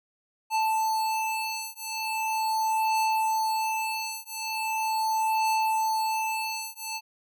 square beating tone pair, 880 / 880.4 Hz, A5 / A5, 0 / +1 cents, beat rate 0.4 Hz, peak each -29 dBFS, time 0.5-7.01 s, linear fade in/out 50 ms, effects none

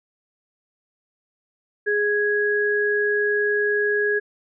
sine tone pair together, 415.3 / 1661.2 Hz, G#4 / G#6, 0 / 0 cents, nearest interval 2 octaves, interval 2400 cents, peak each -21 dBFS, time 1.86-4.2 s, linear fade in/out 20 ms, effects none

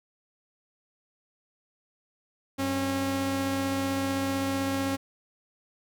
sawtooth tone pair together, 95.87 / 271.9 Hz, G2 / C#4, -38 / -33 cents, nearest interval octave + tritone, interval 1805 cents, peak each -31 / -23 dBFS, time 2.58-4.97 s, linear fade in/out 20 ms, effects none

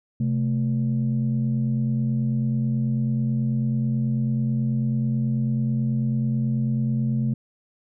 sine tone pair together, 130.81 / 220 Hz, C3 / A3, 0 / 0 cents, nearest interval major sixth, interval 900 cents, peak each -21 / -23 dBFS, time 0.2-7.34 s, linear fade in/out 5 ms, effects tanh soft clip ceiling -15 dBFS

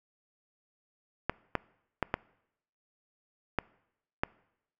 clicks, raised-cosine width 0.5 ms, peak -12 dBFS, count 6, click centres 1.296 / 1.553 / 2.027 / 2.141 / 3.587 / 4.235 s, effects noise-tail reverb RT60 0.8 s tail -23 dB re dry

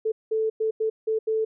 sine tone bursts at uneven times, 440 Hz, A4, in tune, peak -21 dBFS, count 6, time 0.05-0.12 / 0.31-0.5 / 0.6-0.71 / 0.8-0.9 / 1.07-1.19 / 1.27-1.45 s, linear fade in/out 10 ms, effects none

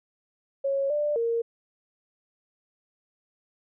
sine tone with pitch steps, 550 / 592 / 463.5 Hz, C#5 / D5 / A#4, -14 / +14 / -10 cents, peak -23 dBFS, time 0.64-1.42 s, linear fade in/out 10 ms, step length 260 ms, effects none

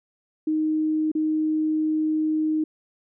sine tone with dropouts, 311.1 Hz, D#4, in tune, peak -20 dBFS, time 0.47-2.64 s, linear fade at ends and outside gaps 5 ms, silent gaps 1.117-1.151 s, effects none

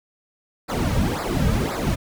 brown noise with flanger, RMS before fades -22 dBFS, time 0.68-1.96 s, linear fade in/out 20 ms, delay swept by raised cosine 0.32 to 2.92 ms, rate 1.9 Hz, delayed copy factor -1, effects none

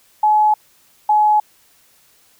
sine tone pair in turn, 851 / 847 Hz, G#5 / G#5, +42 / +34 cents, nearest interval unison, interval 8 cents, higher first, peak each -10 dBFS, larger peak neither, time 0.23-0.54 / 1.09-1.4 s, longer neither, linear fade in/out 5 ms, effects white hiss -54 dBFS RMS until 2.39 s

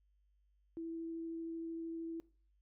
sine tone with vibrato, 329.6 Hz, E4, in tune, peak -40 dBFS, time 0.77-2.2 s, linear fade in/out 0 ms, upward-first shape triangle, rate 13 Hz, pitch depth 8 cents each way, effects noise-tail reverb RT60 0.4 s tail -21 dB re dry + added 50 Hz sine -70 dBFS peak until 2.61 s

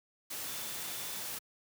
sine tone in noise, 3520 Hz, A7, in tune, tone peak -51 dBFS, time 0.46-1.24 s, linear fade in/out 10 ms, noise white, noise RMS -40 dBFS, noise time 0.3-1.39 s, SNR -14 dB, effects high-pass 80 Hz 12 dB/octave

